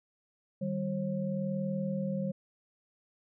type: tone cluster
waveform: sine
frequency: 154.1 / 194.9 / 538 Hz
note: D#3 / G3 / C5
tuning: -16 / -10 / +48 cents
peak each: -37 / -32 / -37 dBFS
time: 0.61-2.32 s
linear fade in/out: 10 ms
effects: none